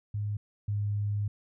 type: tone pair in turn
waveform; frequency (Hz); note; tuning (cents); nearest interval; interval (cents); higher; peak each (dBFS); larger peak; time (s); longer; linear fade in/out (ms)
sine; 103.83 / 103.05; G#2 / G#2; 0 / -13; unison; 13; first; -29 / -27; second; 0.14-0.37 / 0.68-1.28; second; 5
effects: none